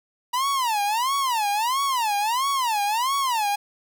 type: tone with vibrato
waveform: 45% pulse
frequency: 952 Hz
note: A#5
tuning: 36 cents sharp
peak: -21 dBFS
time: 0.33-3.56 s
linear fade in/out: 10 ms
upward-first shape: sine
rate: 1.5 Hz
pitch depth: 280 cents each way
effects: 10-bit